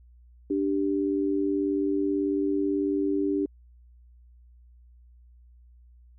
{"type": "tone pair together", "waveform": "sine", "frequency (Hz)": [293.7, 392], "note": ["D4", "G4"], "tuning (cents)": [0, 0], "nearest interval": "perfect fourth", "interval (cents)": 500, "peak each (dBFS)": [-25, -27], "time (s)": [0.5, 3.46], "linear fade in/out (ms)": 5, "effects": ["added 60 Hz sine -51 dBFS peak until 6.18 s"]}